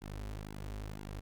sawtooth tone with flanger, 51.4 Hz, G#1, 17 cents flat, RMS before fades -43 dBFS, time 0.01-1.21 s, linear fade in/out 20 ms, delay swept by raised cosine 1.6 to 6.5 ms, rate 2 Hz, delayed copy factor -0.85, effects none

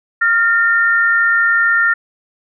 sine tone pair together, 1400 / 1817.7 Hz, F6 / A#6, +4 / -44 cents, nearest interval perfect fourth, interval 452 cents, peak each -13 dBFS, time 0.21-1.94 s, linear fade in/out 10 ms, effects none

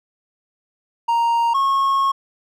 triangle tone pair in turn, 932.3 / 1091.4 Hz, A#5 / C#6, 0 / -27 cents, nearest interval minor third, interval 273 cents, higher second, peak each -13 dBFS, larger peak neither, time 1.08-1.54 / 1.54-2.12 s, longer second, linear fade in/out 10 ms, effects none

